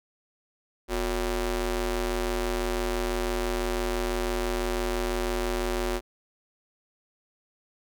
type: ring-modulated tone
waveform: sawtooth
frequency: 202 Hz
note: G#3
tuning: 48 cents flat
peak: -19 dBFS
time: 0.88-6.01 s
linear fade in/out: 50 ms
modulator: 159 Hz
effects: none